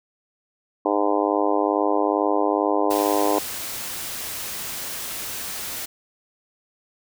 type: harmonic tone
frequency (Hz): 102.3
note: G#2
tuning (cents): -26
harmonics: 3 / 4 / 5 / 6 / 7 / 8 / 9 / 10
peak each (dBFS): -24 / -25 / -26 / -27 / -27 / -28 / -29 / -29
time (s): 0.85-3.39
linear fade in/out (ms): 5
type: noise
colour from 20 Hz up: white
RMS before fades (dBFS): -31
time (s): 2.9-5.86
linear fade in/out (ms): 10
effects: none